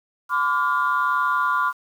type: tone cluster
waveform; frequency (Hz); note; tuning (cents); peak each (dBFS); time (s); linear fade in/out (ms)
sine; 1017 / 1158 / 1414; C6 / D6 / F6; -50 / -25 / +21; -22; 0.29-1.73; 50
effects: tanh soft clip ceiling -11 dBFS + 8-bit